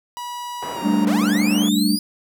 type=tone with pitch glide; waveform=45% pulse; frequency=972 to 935.6 Hz; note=B5 to A#5; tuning=-28 to +6 cents; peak=-28 dBFS; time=0.17-1.05 s; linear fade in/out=0 ms; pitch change=-66 cents; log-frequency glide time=0.74-0.79 s
type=band-pass noise; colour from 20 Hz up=pink; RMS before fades=-32 dBFS; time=0.62-1.69 s; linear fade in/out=5 ms; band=280 to 1200 Hz; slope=12 dB/octave
type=chord; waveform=sine; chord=G suspended second; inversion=none; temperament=equal; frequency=196 / 220 / 293.7 Hz; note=G3 / A3 / D4; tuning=0 / 0 / 0 cents; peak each=-20 dBFS; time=0.82-1.99 s; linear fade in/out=50 ms
type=linear sweep; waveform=sawtooth; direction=up; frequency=440 to 4978 Hz; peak=-21 dBFS; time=1.07-1.99 s; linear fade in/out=2 ms
effects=none